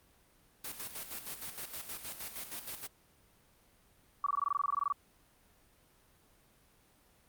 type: noise with tremolo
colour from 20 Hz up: white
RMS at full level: -41 dBFS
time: 0.64-2.87 s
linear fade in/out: 5 ms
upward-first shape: square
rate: 6.4 Hz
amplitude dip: 60%
type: tone bursts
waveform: sine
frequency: 1144 Hz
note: D6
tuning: 46 cents flat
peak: -28 dBFS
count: 16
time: 4.24-4.924 s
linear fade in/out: 2 ms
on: 24 ms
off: 20 ms
effects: pink hiss -66 dBFS RMS until 7.28 s + Opus 32 kbps